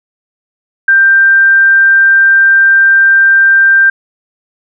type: tone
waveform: sine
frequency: 1575 Hz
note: G6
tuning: 8 cents sharp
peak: -3 dBFS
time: 0.88-3.9 s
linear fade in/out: 5 ms
effects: none